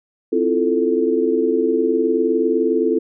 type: chord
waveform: sine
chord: F major seventh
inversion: second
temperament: equal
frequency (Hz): 261.6 / 329.6 / 349.2 / 440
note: C4 / E4 / F4 / A4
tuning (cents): 0 / 0 / 0 / 0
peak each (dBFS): -22 / -21 / -21 / -18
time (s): 0.32-2.99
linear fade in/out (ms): 10
effects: none